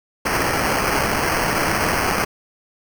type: noise with sample-and-hold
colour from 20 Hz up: white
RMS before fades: -20 dBFS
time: 0.25-2.25 s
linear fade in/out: 10 ms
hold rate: 3675 Hz
effects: none